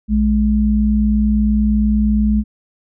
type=tone pair together; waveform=sine; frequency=59.99 / 211.4 Hz; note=B1 / G#3; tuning=-50 / +31 cents; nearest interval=octave + minor seventh; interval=2181 cents; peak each=-16 / -13 dBFS; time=0.08-2.44 s; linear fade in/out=50 ms; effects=none